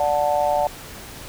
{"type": "chord", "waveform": "sine", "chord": "D major", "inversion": "none", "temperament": "just", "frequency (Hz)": [587.3, 734.2, 881], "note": ["D5", "F#5", "A5"], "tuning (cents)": [0, -14, 2], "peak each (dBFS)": [-21, -21, -23], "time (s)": [0, 0.67], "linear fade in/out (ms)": 2, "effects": ["pink hiss -38 dBFS RMS until 1.28 s"]}